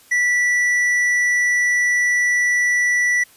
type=tone with tanh clipping; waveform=triangle; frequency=1960 Hz; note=B6; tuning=14 cents flat; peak=-16 dBFS; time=0.11-3.24 s; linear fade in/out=10 ms; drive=11 dB; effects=white hiss -50 dBFS RMS until 3.36 s + resampled to 32000 Hz